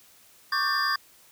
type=tone cluster; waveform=triangle; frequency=1111 / 1180 / 1571 / 1787 / 4836 Hz; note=C#6 / D6 / G6 / A6 / D8; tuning=+4 / +8 / +3 / +26 / +50 cents; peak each=-28 dBFS; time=0.52-0.96 s; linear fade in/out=5 ms; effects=white hiss -56 dBFS RMS until 1.31 s